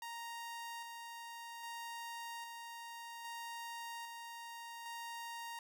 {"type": "tone with tremolo", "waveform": "sawtooth", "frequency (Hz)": 932.3, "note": "A#5", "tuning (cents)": 0, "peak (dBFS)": -40, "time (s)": [0.02, 5.59], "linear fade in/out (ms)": 2, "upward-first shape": "square", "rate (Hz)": 0.62, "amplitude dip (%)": 30, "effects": []}